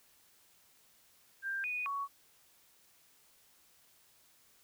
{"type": "tone with pitch steps", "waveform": "sine", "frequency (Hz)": [1585, 2473, 1118], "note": ["G6", "D#7", "C#6"], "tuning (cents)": [19, -11, 14], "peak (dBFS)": -34, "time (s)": [1.42, 2.08], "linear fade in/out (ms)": 50, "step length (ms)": 220, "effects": ["white hiss -66 dBFS RMS until 4.63 s"]}